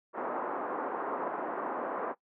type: band-pass noise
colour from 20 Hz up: white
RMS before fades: -35 dBFS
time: 0.13-2.15 s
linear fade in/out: 50 ms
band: 270 to 1200 Hz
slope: 24 dB/octave
effects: noise-tail reverb RT60 0.1 s tail -19 dB re dry + low-pass 2000 Hz 12 dB/octave